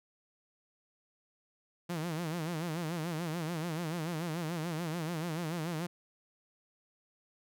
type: tone with vibrato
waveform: sawtooth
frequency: 164.81 Hz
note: E3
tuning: in tune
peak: -30 dBFS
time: 1.89-5.87 s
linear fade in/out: 10 ms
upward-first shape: sine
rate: 6.9 Hz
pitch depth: 130 cents each way
effects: none